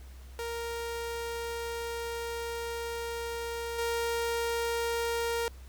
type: tone with level steps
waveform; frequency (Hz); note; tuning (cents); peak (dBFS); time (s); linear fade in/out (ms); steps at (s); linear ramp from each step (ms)
sawtooth; 466.2; A#4; 0; -30 / -25; 0.39-5.48; 0; 3.78; 10
effects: added 64 Hz sine -45 dBFS peak until 5.68 s + pink hiss -58 dBFS RMS until 5.68 s